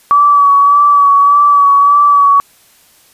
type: tone with vibrato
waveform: sine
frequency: 1143 Hz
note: D6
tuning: 47 cents flat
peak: -4 dBFS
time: 0.11-2.4 s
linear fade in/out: 0 ms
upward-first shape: sine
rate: 1.7 Hz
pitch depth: 28 cents each way
effects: white hiss -47 dBFS RMS until 3.13 s + resampled to 32000 Hz

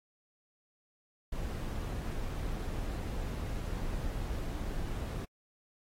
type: noise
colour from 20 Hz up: brown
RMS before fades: -36 dBFS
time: 1.32-5.25 s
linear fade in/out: 5 ms
effects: AAC 48 kbps

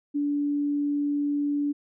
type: tone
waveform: sine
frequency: 289.2 Hz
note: D4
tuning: 27 cents flat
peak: -23 dBFS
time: 0.14-1.73 s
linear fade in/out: 20 ms
effects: none

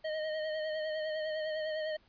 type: tone with vibrato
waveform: square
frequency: 622.3 Hz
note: D#5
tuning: in tune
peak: -34 dBFS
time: 0.04-1.97 s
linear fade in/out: 10 ms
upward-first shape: sine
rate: 9.9 Hz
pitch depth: 31 cents each way
effects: pink hiss -67 dBFS RMS until 2.08 s + resampled to 11025 Hz

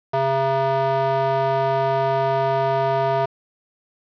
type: tone with band-pass filter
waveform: square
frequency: 135 Hz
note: C#3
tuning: 45 cents flat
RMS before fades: -20 dBFS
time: 0.13-3.26 s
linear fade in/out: 10 ms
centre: 770 Hz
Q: 2.5
effects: resampled to 11025 Hz + 7-bit

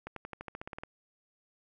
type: accelerating click train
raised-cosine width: 0.5 ms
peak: -25 dBFS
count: 12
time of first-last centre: 0.07-0.835 s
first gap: 93 ms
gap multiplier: 0.94
effects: none

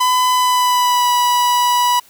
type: tone with pitch glide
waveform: 45% pulse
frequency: 1005 to 979.8 Hz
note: B5 to B5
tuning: +30 to -14 cents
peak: -12 dBFS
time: 0-2 s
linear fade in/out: 10 ms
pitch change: -44 cents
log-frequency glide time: 0.31-1.11 s
effects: white hiss -48 dBFS RMS until 2.09 s

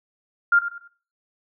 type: tone with echo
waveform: sine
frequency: 1400 Hz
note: F6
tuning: 4 cents sharp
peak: -13 dBFS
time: 0.52-0.59 s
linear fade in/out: 5 ms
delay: 96 ms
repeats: 3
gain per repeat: -10 dB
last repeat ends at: 0.878 s
effects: noise-tail reverb RT60 0.4 s tail -17 dB re dry

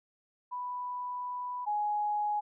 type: tone pair in turn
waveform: sine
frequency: 989 / 835 Hz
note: B5 / G#5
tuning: +2 / +9 cents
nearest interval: minor third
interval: 293 cents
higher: first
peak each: -34 / -28 dBFS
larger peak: second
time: 0.51-1.66 / 1.66-2.41 s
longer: first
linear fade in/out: 20 ms
effects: none

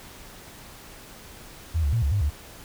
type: tone with pitch steps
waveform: sine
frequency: 81.4 / 71.6 / 115.5 / 71 / 101.1 / 72.9 Hz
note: E2 / D2 / A#2 / C#2 / G#2 / D2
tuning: -21 / -43 / -16 / +42 / -46 / -12 cents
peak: -20 dBFS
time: 1.74-2.304 s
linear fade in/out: 20 ms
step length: 94 ms
effects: pink hiss -45 dBFS RMS until 2.64 s

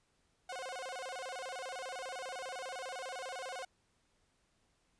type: tone with vibrato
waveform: sawtooth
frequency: 621 Hz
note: D#5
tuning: 3 cents flat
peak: -37 dBFS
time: 0.49-3.65 s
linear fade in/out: 5 ms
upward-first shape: square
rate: 15 Hz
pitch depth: 290 cents each way
effects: pink hiss -75 dBFS RMS until 4.99 s + resampled to 22050 Hz

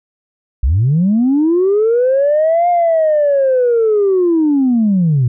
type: linear two-way sweep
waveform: sine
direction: up then down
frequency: 54.4 to 710 to 115.6 Hz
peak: -8 dBFS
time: 0.63-5.28 s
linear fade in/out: 5 ms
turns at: 2.69 s
effects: tanh soft clip ceiling -6 dBFS

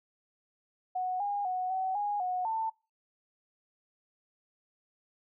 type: tone with pitch steps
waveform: sine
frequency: 737 / 813 / 737 / 755 / 823 / 731 / 891 Hz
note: F#5 / G#5 / F#5 / F#5 / G#5 / F#5 / A5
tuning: -7 / -37 / -7 / +35 / -16 / -21 / +22 cents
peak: -29 dBFS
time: 0.95-2.7 s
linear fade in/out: 10 ms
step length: 250 ms
effects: noise-tail reverb RT60 0.3 s tail -23 dB re dry

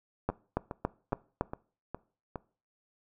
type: two click trains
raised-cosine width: 1 ms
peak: -14 / -22 dBFS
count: 5 / 6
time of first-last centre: 0.29-1.41 / 0.3-2.358 s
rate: 3.57 / 2.43 Hz
effects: noise-tail reverb RT60 0.4 s tail -21 dB re dry

